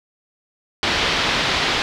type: low-pass noise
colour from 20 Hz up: white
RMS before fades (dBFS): -20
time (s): 0.83-1.82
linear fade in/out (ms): 0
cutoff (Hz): 4200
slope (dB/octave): 24
effects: none